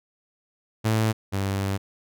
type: tone pair in turn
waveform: sawtooth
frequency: 110 / 98 Hz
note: A2 / G2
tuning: 0 / 0 cents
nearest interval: major second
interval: 200 cents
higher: first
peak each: -16 / -20 dBFS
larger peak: first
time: 0.84-1.13 / 1.32-1.78 s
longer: second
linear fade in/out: 20 ms
effects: none